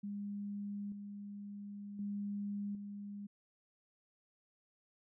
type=tone with level steps; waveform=sine; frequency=203.1 Hz; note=G#3; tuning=38 cents flat; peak=-39 / -44 / -37 / -43 dBFS; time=0.03-3.27 s; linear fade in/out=10 ms; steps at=0.92 / 1.99 / 2.75 s; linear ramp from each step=2 ms; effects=none